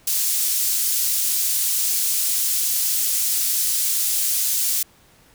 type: high-pass noise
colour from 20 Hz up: pink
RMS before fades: -21 dBFS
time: 0.07-4.83 s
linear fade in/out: 5 ms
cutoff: 7100 Hz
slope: 12 dB/octave
effects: pink hiss -54 dBFS RMS until 5.34 s